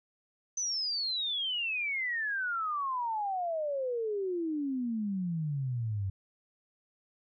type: exponential sweep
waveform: sine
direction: down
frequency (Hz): 6160 to 93.9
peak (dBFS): -30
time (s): 0.57-6.1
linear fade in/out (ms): 5
effects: none